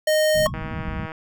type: tone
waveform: square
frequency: 618 Hz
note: D#5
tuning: 12 cents flat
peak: -17 dBFS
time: 0.07-0.47 s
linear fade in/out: 5 ms
type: low-pass noise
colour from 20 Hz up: white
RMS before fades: -30 dBFS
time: 0.34-1.07 s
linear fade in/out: 20 ms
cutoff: 220 Hz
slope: 48 dB/octave
type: tone with exponential decay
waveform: triangle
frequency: 1092 Hz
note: C#6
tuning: 26 cents flat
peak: -16 dBFS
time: 0.46-0.54 s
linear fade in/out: 0 ms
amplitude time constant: 17 ms
type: click train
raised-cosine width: 0.5 ms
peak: -19 dBFS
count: 93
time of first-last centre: 0.54-1.119 s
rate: 159 Hz
effects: none